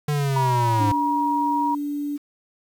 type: linear sweep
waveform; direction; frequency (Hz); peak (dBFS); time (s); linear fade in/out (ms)
square; down; 149.7 to 103.1; -21; 0.08-0.92; 5
type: tone with pitch glide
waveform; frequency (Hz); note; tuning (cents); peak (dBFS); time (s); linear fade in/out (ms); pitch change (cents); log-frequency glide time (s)
sine; 960 to 950.6; B5 to A#5; -49 to +34; -20; 0.36-1.75; 5; -17; 0.65-1.27
type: tone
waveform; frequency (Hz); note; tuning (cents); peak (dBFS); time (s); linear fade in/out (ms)
sine; 290; D4; -22; -24; 0.79-2.18; 20
effects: 8-bit